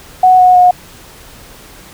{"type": "tone with pitch steps", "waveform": "sine", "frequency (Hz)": [740, 731.1, 722.3], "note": ["F#5", "F#5", "F#5"], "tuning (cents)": [0, -21, -42], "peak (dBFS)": -3, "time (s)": [0.23, 0.71], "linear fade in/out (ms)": 5, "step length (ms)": 160, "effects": ["pink hiss -37 dBFS RMS until 1.93 s"]}